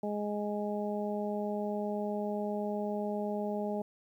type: harmonic tone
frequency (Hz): 207.7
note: G#3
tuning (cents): 0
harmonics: 1 / 2 / 3 / 4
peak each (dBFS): -35 / -37 / -37 / -41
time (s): 0.03-3.82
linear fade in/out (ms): 5
effects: 11-bit